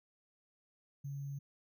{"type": "tone with sample-and-hold", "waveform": "sine", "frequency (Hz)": 140, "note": "C#3", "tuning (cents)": 18, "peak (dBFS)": -39, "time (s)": [1.04, 1.39], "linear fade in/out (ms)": 10, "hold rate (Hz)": 6300, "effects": []}